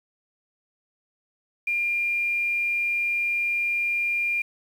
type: tone with quantisation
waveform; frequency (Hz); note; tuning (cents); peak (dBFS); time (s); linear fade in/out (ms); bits
sine; 2400; D7; +37; -22; 1.67-4.42; 5; 8
effects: none